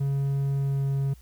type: tone with pitch glide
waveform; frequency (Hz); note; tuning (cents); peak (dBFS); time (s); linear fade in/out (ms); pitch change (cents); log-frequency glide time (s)
triangle; 138.59 to 137.63; C#3 to C#3; 0 to -12; -21; 0-1.14; 10; -12; 0.53-0.87
effects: added 60 Hz sine -48 dBFS peak until 1.21 s + white hiss -60 dBFS RMS until 1.21 s